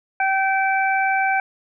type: harmonic tone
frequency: 773 Hz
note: G5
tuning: 24 cents flat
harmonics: 1 / 2 / 3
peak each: -19 / -22 / -24 dBFS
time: 0.2-1.4 s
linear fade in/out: 2 ms
effects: none